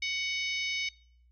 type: harmonic tone with a mistuned harmonic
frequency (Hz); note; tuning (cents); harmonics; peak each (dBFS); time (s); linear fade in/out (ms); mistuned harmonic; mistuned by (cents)
745; F#5; +12; 3 / 4 / 5 / 6 / 7 / 8; -32 / -39 / -37 / -44 / -40 / -44; 0.02-0.89; 5; 8; +48
effects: noise-tail reverb RT60 0.6 s tail -22 dB re dry + added 60 Hz sine -59 dBFS peak until 1.31 s